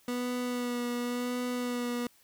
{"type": "tone with vibrato", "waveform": "30% pulse", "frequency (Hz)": 244.6, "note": "B3", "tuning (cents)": -16, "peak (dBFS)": -28, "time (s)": [0.08, 2.07], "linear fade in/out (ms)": 2, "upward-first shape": "sine", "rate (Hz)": 0.92, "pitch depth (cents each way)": 20, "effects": ["white hiss -63 dBFS RMS until 2.23 s"]}